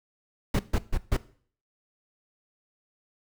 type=noise bursts; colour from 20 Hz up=brown; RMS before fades=-23 dBFS; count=4; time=0.54-1.168 s; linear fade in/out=5 ms; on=52 ms; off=140 ms; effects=noise-tail reverb RT60 0.5 s tail -18 dB re dry